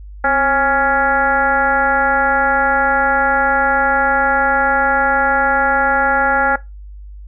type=tone with frequency modulation; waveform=sine; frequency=1108.7 Hz; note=C#6; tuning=in tune; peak=-11 dBFS; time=0.24-6.56 s; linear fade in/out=5 ms; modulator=283 Hz; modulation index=2.2; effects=noise-tail reverb RT60 0.2 s tail -19 dB re dry + added 50 Hz sine -31 dBFS peak until 7.27 s